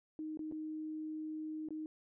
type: tone with dropouts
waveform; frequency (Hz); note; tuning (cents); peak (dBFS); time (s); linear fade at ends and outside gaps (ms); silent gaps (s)
sine; 311.1; D#4; 0; -39; 0.19-1.86; 1; 0.373-0.392 / 0.514-0.522 / 1.687-1.706
effects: none